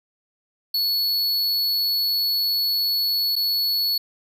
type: tone with dropouts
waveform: square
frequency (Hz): 4403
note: C#8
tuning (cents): -13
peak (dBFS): -20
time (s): 0.74-3.98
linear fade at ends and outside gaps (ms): 5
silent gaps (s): 3.356-3.362
effects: none